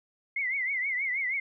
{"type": "tone with vibrato", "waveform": "sine", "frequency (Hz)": 2100, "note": "C7", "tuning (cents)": 6, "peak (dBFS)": -27, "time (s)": [0.36, 1.4], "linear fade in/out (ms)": 5, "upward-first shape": "triangle", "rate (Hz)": 6.3, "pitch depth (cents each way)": 140, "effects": []}